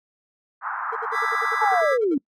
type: band-pass noise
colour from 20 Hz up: white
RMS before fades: -29 dBFS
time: 0.61-1.83 s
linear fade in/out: 50 ms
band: 840 to 1500 Hz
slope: 48 dB/octave
type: tone bursts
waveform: triangle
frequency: 453.3 Hz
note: A#4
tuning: 48 cents flat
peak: -26 dBFS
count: 13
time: 0.92-2.148 s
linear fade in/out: 10 ms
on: 40 ms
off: 59 ms
type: chord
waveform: triangle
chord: E dominant seventh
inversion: third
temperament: just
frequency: 1186.7 / 1318.5 / 1648.1 / 1977.8 Hz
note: D6 / E6 / G#6 / B6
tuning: +18 / 0 / -14 / +2 cents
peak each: -26 / -26 / -27 / -27 dBFS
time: 1.11-1.98 s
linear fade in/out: 50 ms
type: linear sweep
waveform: sine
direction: down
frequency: 879 to 261.6 Hz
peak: -18 dBFS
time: 1.61-2.18 s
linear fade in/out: 5 ms
effects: noise-tail reverb RT60 0.1 s tail -23 dB re dry